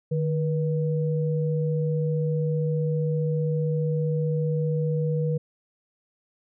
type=tone pair together; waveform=sine; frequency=152.54 / 484.3 Hz; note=D#3 / B4; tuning=-34 / -34 cents; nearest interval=octave + minor sixth; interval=2000 cents; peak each=-23 / -28 dBFS; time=0.11-5.38 s; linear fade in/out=10 ms; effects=none